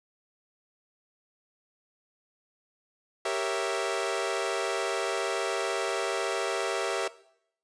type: chord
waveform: sawtooth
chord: G diminished seventh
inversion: none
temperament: equal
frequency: 392 / 466.2 / 554.4 / 659.3 Hz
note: G4 / Bb4 / Db5 / Fb5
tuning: 0 / 0 / 0 / 0 cents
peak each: -29 / -30 / -31 / -28 dBFS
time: 3.25-7.08 s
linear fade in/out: 5 ms
effects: noise-tail reverb RT60 0.7 s tail -18 dB re dry + resampled to 22050 Hz